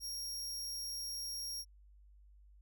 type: tone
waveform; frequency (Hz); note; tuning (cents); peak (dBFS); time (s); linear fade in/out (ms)
sawtooth; 5588; F8; 0; -37; 0-1.65; 50
effects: added 50 Hz sine -58 dBFS peak until 2.61 s